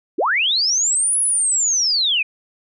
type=linear two-way sweep; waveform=sine; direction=up then down; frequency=253.7 to 10548 to 2387 Hz; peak=-15 dBFS; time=0.18-2.23 s; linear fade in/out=10 ms; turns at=1.2 s; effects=none